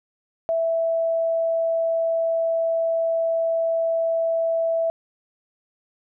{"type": "tone", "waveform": "sine", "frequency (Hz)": 659.3, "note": "E5", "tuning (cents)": 0, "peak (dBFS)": -19, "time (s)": [0.49, 4.9], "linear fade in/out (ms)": 0, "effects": []}